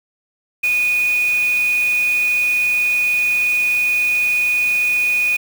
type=tone in noise; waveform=sine; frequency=2475 Hz; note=D#7; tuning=10 cents flat; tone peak=-14 dBFS; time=0.63-5.37 s; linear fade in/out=10 ms; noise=white; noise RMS=-32 dBFS; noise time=0.63-5.37 s; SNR=+15 dB; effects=none